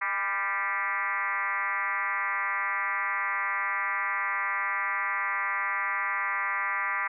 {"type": "tone with frequency modulation", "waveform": "sine", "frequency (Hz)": 1568, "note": "G6", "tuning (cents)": 0, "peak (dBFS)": -26, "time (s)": [0.01, 7.08], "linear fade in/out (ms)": 10, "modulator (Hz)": 191, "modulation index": 3.2, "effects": []}